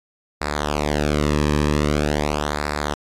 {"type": "tone with flanger", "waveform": "sawtooth", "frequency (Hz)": 74.2, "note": "D2", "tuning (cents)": 18, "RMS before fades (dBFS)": -21, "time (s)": [0.41, 2.94], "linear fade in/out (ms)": 5, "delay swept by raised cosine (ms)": [0.32, 1.42], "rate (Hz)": 0.44, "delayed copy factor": -0.85, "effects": ["low-pass 8000 Hz 12 dB/octave", "AAC 64 kbps"]}